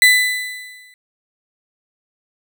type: tone with exponential decay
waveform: 35% pulse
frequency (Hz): 2000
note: B6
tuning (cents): +21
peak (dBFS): -4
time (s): 0.02-0.94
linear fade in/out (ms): 1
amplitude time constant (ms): 200
effects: none